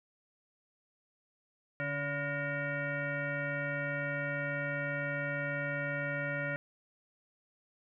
sine tone with frequency modulation, 1000 Hz, B5, 21 cents sharp, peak -32 dBFS, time 1.8-6.56 s, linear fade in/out 0 ms, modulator 427 Hz, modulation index 2.6, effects none

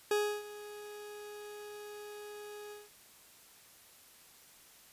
40% pulse tone with ADSR envelope, 416.5 Hz, G#4, 5 cents sharp, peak -26 dBFS, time 0.11-2.9 s, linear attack 3 ms, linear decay 310 ms, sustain -18 dB, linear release 190 ms, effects white hiss -59 dBFS RMS until 4.92 s + resampled to 32000 Hz

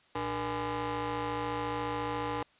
20% pulse ring-modulated tone, 179.4 Hz, F3, 47 cents sharp, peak -24 dBFS, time 0.15-2.43 s, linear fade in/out 5 ms, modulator 655 Hz, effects white hiss -64 dBFS RMS until 2.59 s + resampled to 8000 Hz

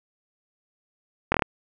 slowing click train, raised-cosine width 0.5 ms, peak -5 dBFS, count 5, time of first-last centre 1.32-1.422 s, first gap 23 ms, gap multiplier 1.07, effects none

